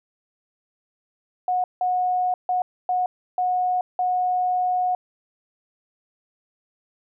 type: tone bursts at uneven times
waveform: sine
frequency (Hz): 729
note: F#5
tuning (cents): -26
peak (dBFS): -19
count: 6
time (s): 1.48-1.64 / 1.81-2.34 / 2.49-2.62 / 2.89-3.06 / 3.38-3.81 / 3.99-4.95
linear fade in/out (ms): 2
effects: none